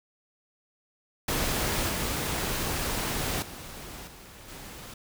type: noise with level steps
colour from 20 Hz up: pink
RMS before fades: -28 / -30 / -42 / -48 / -43 dBFS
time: 1.28-4.94 s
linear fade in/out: 5 ms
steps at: 1.89 / 3.42 / 4.07 / 4.48 s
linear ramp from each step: 5 ms
effects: none